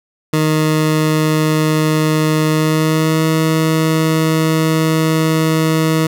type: tone with pitch glide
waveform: 20% pulse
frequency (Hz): 155.56 to 159.2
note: D#3 to D#3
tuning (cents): 0 to +40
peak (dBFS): -7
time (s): 0.33-6.07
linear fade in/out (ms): 5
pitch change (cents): +40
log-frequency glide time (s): 2.5-3.25
effects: none